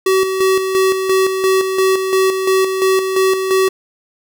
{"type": "tone with tremolo", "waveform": "square", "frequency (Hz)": 380, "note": "F#4", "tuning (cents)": 46, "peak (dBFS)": -11, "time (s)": [0.06, 3.69], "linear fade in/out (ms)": 5, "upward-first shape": "square", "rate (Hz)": 2.9, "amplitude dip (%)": 50, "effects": []}